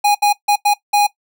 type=tone bursts at uneven times; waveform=square; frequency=823 Hz; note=G#5; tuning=16 cents flat; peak=-11 dBFS; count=5; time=0.04-0.15 / 0.22-0.33 / 0.48-0.56 / 0.65-0.74 / 0.93-1.07 s; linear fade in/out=10 ms; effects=noise-tail reverb RT60 0.1 s tail -18 dB re dry